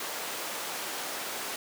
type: high-pass noise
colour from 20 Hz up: pink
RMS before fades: -36 dBFS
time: 0-1.56 s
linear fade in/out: 2 ms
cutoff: 460 Hz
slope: 12 dB/octave
effects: none